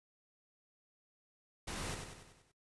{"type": "noise with echo", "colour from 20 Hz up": "pink", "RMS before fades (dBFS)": -42, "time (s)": [1.67, 1.95], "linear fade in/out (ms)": 10, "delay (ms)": 95, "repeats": 6, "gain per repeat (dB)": -5, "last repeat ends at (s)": 2.52, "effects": ["noise-tail reverb RT60 0.1 s tail -18 dB re dry", "resampled to 24000 Hz"]}